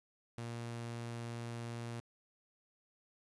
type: tone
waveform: sawtooth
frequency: 117.5 Hz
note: A#2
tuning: 14 cents sharp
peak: -37 dBFS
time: 0.38-2 s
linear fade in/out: 0 ms
effects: resampled to 24000 Hz + 11-bit